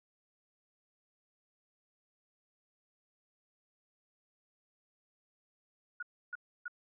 sine tone bursts, 1452 Hz, F#6, 33 cents flat, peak -37 dBFS, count 3, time 6-6.681 s, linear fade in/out 5 ms, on 27 ms, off 300 ms, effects none

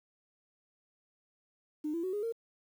sine tone with pitch steps, 302.9 / 336.1 / 372.9 / 413.8 / 459.1 Hz, D#4 / E4 / F#4 / G#4 / A#4, -46 / +34 / +14 / -6 / -26 cents, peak -31 dBFS, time 1.84-2.325 s, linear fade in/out 10 ms, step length 97 ms, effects tanh soft clip ceiling -27 dBFS + 10-bit

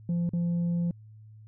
sine tone with dropouts, 172.1 Hz, F3, 25 cents flat, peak -22 dBFS, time 0.09-0.91 s, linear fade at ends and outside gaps 2 ms, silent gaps 0.292-0.334 s, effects tanh soft clip ceiling -24 dBFS + added 108 Hz sine -47 dBFS peak until 1.47 s

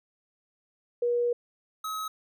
sine / square tone pair in turn, 480.4 / 1278.8 Hz, B4 / D#6, -48 / +47 cents, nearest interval octave + perfect fourth, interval 1695 cents, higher second, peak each -23 / -32 dBFS, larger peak first, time 1.02-1.33 / 1.84-2.08 s, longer first, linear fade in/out 5 ms, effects none

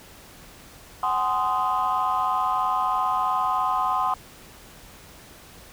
sine chord, Ab dominant seventh, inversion third, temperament just, 747.5 / 830.6 / 1038.3 / 1245.9 Hz, Gb5 / Ab5 / C6 / Eb6, +17 / 0 / -14 / +2 cents, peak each -26 / -29 / -23 / -26 dBFS, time 1.03-4.14 s, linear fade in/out 2 ms, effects tanh soft clip ceiling -14 dBFS + pink hiss -47 dBFS RMS until 5.72 s

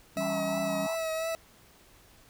sine chord, C# diminished, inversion first, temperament equal, 164.81 / 196 / 277.2 Hz, E3 / G3 / C#4, 0 / 0 / 0 cents, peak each -40 / -35 / -36 dBFS, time 0.16-0.87 s, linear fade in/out 10 ms
40% pulse tone with vibrato, 647 Hz, E5, 32 cents flat, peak -29 dBFS, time 0.17-1.35 s, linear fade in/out 0 ms, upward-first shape triangle, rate 2.9 Hz, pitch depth 31 cents each way
white band-pass noise, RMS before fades -42 dBFS, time 0.2-0.96 s, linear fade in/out 10 ms, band 720 to 1000 Hz, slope 48 dB/octave
effects pink hiss -58 dBFS RMS until 2.29 s

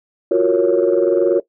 sine chord, Gb major seventh, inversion third, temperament equal, 349.2 / 370 / 466.2 / 554.4 Hz, F4 / Gb4 / Bb4 / Db5, 0 / 0 / 0 / 0 cents, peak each -16 dBFS, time 0.31-1.4 s, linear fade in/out 5 ms, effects noise-tail reverb RT60 0.1 s tail -18 dB re dry + tanh soft clip ceiling -5 dBFS

